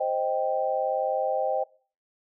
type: chord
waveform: sine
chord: C minor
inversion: none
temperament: equal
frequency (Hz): 523.3 / 622.3 / 784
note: C5 / Eb5 / G5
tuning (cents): 0 / 0 / 0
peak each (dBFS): -28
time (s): 0-1.64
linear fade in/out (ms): 10
effects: noise-tail reverb RT60 0.4 s tail -21 dB re dry